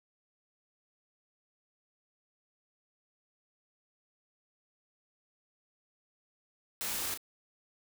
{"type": "noise with echo", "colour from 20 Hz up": "white", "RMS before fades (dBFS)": -36, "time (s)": [6.81, 7.14], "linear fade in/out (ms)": 0, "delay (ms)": 35, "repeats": 1, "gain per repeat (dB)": -7, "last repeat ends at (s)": 7.175, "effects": []}